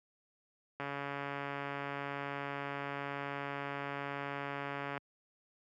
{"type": "click train", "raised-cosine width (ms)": 0.5, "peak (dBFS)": -24, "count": 590, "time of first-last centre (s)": [0.8, 4.977], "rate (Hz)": 141, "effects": ["high-pass 100 Hz 12 dB/octave"]}